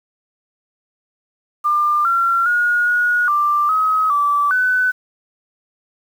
sine tone with pitch steps, 1196 / 1368 / 1441 / 1451 / 1182 / 1272 / 1159 / 1503 Hz, D6 / F6 / F#6 / F#6 / D6 / D#6 / D6 / F#6, +31 / -36 / -46 / -34 / +11 / +38 / -23 / +27 cents, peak -13 dBFS, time 1.64-4.92 s, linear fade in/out 20 ms, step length 410 ms, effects 7-bit

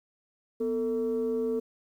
sine tone pair together, 246.9 / 447.4 Hz, B3 / A4, 0 / +29 cents, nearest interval minor seventh, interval 1029 cents, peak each -30 / -26 dBFS, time 0.6-1.6 s, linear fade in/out 10 ms, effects tanh soft clip ceiling -22 dBFS + 10-bit

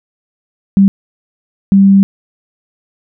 sine tone bursts at uneven times, 196 Hz, G3, in tune, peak -3 dBFS, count 2, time 0.77-0.88 / 1.72-2.03 s, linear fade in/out 0 ms, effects none

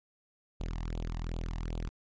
sawtooth tone with flanger, 41.2 Hz, E1, in tune, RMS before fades -36 dBFS, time 0.6-1.89 s, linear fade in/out 0 ms, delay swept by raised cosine 0.26 to 1.08 ms, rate 2.6 Hz, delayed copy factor +0.85, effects resampled to 16000 Hz

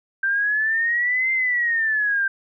sine exponential two-way sweep, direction up then down, 1568 to 2093 to 1568 Hz, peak -18 dBFS, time 0.23-2.28 s, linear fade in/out 5 ms, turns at 1.32 s, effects none

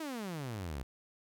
sawtooth exponential sweep, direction down, 329.6 to 61.5 Hz, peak -34 dBFS, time 0-0.83 s, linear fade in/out 5 ms, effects none

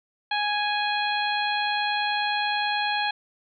harmonic tone, 830.6 Hz, G#5, in tune, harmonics 1 / 2 / 3 / 4 / 5, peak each -26 / -29 / -31 / -32 / -33 dBFS, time 0.31-3.11 s, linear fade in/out 5 ms, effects none

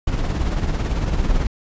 brown noise with tremolo, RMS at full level -17 dBFS, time 0.07-1.47 s, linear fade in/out 5 ms, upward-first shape triangle, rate 18 Hz, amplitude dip 60%, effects resampled to 16000 Hz

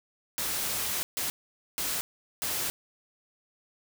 white noise bursts at uneven times, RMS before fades -31 dBFS, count 4, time 0.38-1.03 / 1.17-1.3 / 1.78-2.01 / 2.42-2.7 s, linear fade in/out 0 ms, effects none

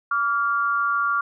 sine tone pair together, 1150.1 / 1396.9 Hz, D6 / F6, -37 / 0 cents, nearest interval minor third, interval 337 cents, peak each -22 dBFS, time 0.11-1.21 s, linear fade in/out 5 ms, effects none

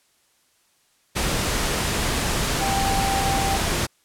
sine tone in noise, 784 Hz, G5, in tune, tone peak -23 dBFS, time 2.6-3.58 s, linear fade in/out 20 ms, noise pink, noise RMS -23 dBFS, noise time 1.15-3.87 s, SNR -3 dB, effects white hiss -63 dBFS RMS until 4.04 s + low-pass 11000 Hz 12 dB/octave

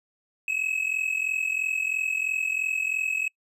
triangle tone pair together, 2548 / 2591 Hz, D#7 / E7, +41 / -30 cents, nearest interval unison, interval 29 cents, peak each -26 dBFS, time 0.48-3.28 s, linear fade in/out 2 ms, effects noise-tail reverb RT60 0.1 s tail -26 dB re dry + resampled to 32000 Hz

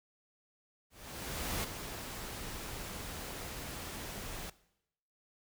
pink noise with ADSR envelope, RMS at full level -35 dBFS, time 0.9-4.5 s, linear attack 740 ms, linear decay 6 ms, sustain -8 dB, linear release 4 ms, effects noise-tail reverb RT60 0.8 s tail -19 dB re dry

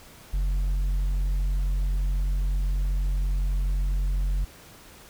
sine tone with tanh clipping, 46 Hz, F#1, 9 cents flat, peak -23 dBFS, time 0.33-4.45 s, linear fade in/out 10 ms, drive 5 dB, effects pink hiss -49 dBFS RMS until 5.09 s

